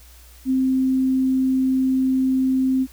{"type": "tone", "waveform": "sine", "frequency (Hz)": 261.6, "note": "C4", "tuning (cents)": 0, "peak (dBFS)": -16, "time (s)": [0.45, 2.87], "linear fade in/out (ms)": 50, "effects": ["added 60 Hz sine -45 dBFS peak until 2.92 s", "white hiss -50 dBFS RMS until 2.92 s"]}